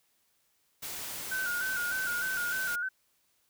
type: noise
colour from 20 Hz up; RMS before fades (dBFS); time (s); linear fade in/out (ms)
white; -39; 0.82-2.76; 10
type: tone with vibrato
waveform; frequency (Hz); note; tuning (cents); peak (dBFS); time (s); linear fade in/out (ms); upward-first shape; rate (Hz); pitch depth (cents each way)
sine; 1480; F#6; 0; -30; 1.31-2.89; 10; square; 3.3; 55
effects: white hiss -72 dBFS RMS until 3.49 s